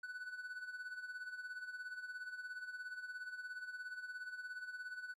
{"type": "tone with tremolo", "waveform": "triangle", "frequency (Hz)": 1490, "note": "F#6", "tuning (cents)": 12, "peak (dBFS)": -40, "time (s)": [0.03, 5.14], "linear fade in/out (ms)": 5, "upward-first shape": "sine", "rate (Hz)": 17, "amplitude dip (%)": 65, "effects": ["AAC 64 kbps"]}